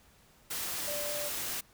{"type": "tone in noise", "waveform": "sine", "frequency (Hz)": 587.3, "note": "D5", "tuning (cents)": 0, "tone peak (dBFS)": -37, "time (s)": [0.87, 1.29], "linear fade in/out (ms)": 10, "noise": "white", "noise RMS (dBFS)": -36, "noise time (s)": [0.5, 1.61], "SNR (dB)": -4, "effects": ["pink hiss -62 dBFS RMS until 1.73 s"]}